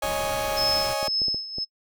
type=chord; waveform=35% pulse; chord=C# suspended second; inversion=none; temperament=just; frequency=554.4 / 623.7 / 831.5 Hz; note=C#5 / D#5 / G#5; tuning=0 / +4 / +2 cents; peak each=-28 dBFS; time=0.02-1.08 s; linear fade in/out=5 ms
type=noise; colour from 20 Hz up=pink; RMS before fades=-35 dBFS; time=0.03-0.94 s; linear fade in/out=5 ms
type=tone with tremolo; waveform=sine; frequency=5200 Hz; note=E8; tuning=24 cents flat; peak=-21 dBFS; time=0.56-1.65 s; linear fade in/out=20 ms; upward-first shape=sine; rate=1.9 Hz; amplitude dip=80%
type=clicks; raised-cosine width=2 ms; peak=-23 dBFS; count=6; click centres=1.029 / 1.082 / 1.218 / 1.283 / 1.345 / 1.584 s
effects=noise-tail reverb RT60 0.1 s tail -23 dB re dry